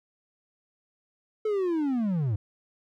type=linear sweep; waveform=triangle; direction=down; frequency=440 to 95 Hz; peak=-22 dBFS; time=1.45-2.36 s; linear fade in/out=5 ms; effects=none